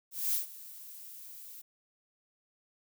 violet noise with ADSR envelope, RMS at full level -29 dBFS, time 0.11-1.62 s, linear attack 220 ms, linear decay 130 ms, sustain -19 dB, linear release 11 ms, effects none

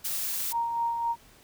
blue noise, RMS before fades -31 dBFS, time 0.04-0.53 s, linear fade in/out 10 ms
sine tone with tremolo, 932.3 Hz, A#5, in tune, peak -24 dBFS, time 0.51-1.16 s, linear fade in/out 50 ms, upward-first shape sine, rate 3.8 Hz, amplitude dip 40%
effects pink hiss -56 dBFS RMS until 1.43 s

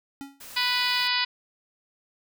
square tone with exponential decay, 277.2 Hz, C#4, in tune, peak -33 dBFS, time 0.21-0.45 s, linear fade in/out 0 ms, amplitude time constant 51 ms
white noise, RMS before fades -43 dBFS, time 0.4-1.08 s, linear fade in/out 10 ms
harmonic tone, 493.9 Hz, B4, in tune, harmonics 2 / 3 / 4 / 5 / 6 / 7 / 8 / 9 / 10, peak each -31 / -33 / -30 / -31 / -31 / -33 / -31 / -31 / -31 dBFS, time 0.56-1.25 s, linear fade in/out 10 ms
effects none

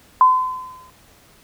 sine tone with exponential decay, 1022 Hz, C6, 41 cents flat, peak -6 dBFS, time 0.21-0.9 s, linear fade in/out 1 ms, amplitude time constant 150 ms, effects pink hiss -51 dBFS RMS until 1.43 s

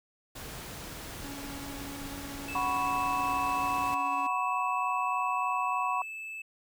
pink noise, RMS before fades -42 dBFS, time 0.35-3.95 s, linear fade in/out 10 ms
45% pulse tone with tremolo, 280 Hz, C#4, 18 cents sharp, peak -40 dBFS, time 1.24-4.27 s, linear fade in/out 5 ms, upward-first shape triangle, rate 16 Hz, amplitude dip 30%
triangle tone, 2623 Hz, E7, 9 cents flat, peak -36 dBFS, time 2.48-6.42 s, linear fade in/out 5 ms
sine chord, F# suspended fourth, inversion none, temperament just, 740 / 986.7 / 1110 Hz, F#5 / B5 / C#6, 0 / -2 / +2 cents, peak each -34 / -31 / -31 dBFS, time 2.55-6.02 s, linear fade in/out 2 ms
effects none

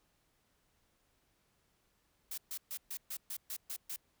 blue noise bursts, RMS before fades -41 dBFS, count 9, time 2.31-3.962 s, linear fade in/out 5 ms, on 68 ms, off 130 ms, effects pink hiss -75 dBFS RMS until 4.2 s

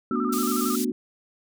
sine tone with vibrato, 1274 Hz, D#6, 41 cents sharp, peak -29 dBFS, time 0.11-0.76 s, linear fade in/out 5 ms, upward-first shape square, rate 11 Hz, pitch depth 78 cents each way
sine chord, B minor seventh, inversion third, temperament equal, 220 / 246.9 / 293.7 / 370 Hz, A3 / B3 / D4 / F#4, 0 / 0 / 0 / 0 cents, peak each -30 / -26 / -30 / -30 dBFS, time 0.11-0.92 s, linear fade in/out 2 ms
pink high-pass noise, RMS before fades -32 dBFS, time 0.32-0.85 s, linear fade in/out 10 ms, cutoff 5500 Hz, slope 12 dB/octave
effects none

